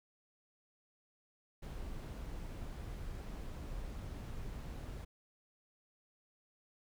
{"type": "noise", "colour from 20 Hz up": "brown", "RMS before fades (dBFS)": -44, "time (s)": [1.62, 5.05], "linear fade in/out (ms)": 10, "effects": []}